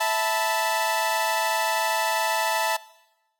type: chord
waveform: sawtooth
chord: E suspended fourth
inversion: none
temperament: equal with one note detuned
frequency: 654.3 / 880 / 987.8 Hz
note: E5 / A5 / B5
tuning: -13 / 0 / 0 cents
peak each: -24 / -20 / -26 dBFS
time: 0-2.77 s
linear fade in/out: 10 ms
effects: noise-tail reverb RT60 1.0 s tail -20 dB re dry